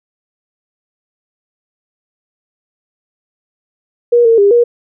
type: tone with pitch steps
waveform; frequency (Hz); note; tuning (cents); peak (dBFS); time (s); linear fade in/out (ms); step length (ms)
sine; 477.5 / 456.8 / 402.8 / 476.4; A#4 / A#4 / G4 / A#4; +42 / -35 / +47 / +38; -5; 4.12-4.64; 10; 130
effects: none